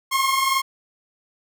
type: tone pair together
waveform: sawtooth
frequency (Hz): 1069 / 1090.8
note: C6 / C#6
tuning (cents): +37 / -28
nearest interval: unison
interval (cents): 35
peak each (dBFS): -16 / -20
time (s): 0.11-0.62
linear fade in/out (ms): 20
effects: none